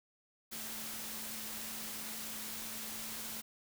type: tone in noise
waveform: sine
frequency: 220 Hz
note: A3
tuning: in tune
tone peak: -53 dBFS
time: 0.51-3.42 s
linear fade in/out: 20 ms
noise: white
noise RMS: -43 dBFS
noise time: 0.51-3.42 s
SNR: -13 dB
effects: none